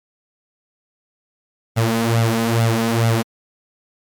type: tone with flanger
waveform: sawtooth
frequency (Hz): 114.6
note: A#2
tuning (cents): -29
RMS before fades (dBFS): -17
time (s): 1.76-3.23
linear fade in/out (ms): 20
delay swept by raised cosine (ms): 1.4 to 4.8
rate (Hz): 2.3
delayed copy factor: +0.7
effects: MP3 96 kbps